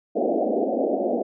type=band-pass noise; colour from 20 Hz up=white; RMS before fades=-23 dBFS; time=0.15-1.23 s; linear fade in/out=20 ms; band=210 to 730 Hz; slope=96 dB/octave; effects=none